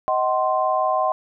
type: chord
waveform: sine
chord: C diminished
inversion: first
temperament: just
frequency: 627.9 / 753.5 / 1046.5 Hz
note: Eb5 / Gb5 / C6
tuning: +16 / +31 / 0 cents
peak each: -22 dBFS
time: 0.08-1.12 s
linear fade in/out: 0 ms
effects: none